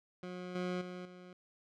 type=tone with level steps; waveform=20% pulse; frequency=180.6 Hz; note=F#3; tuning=42 cents flat; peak=-37 / -30 / -38 / -46 dBFS; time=0.23-1.33 s; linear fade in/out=2 ms; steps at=0.55 / 0.81 / 1.05 s; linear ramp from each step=5 ms; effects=low-pass 4000 Hz 12 dB/octave